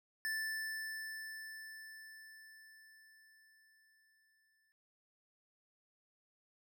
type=tone with exponential decay; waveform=square; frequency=1760 Hz; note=A6; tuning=in tune; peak=-36 dBFS; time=0.25-4.72 s; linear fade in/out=0 ms; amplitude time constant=970 ms; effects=none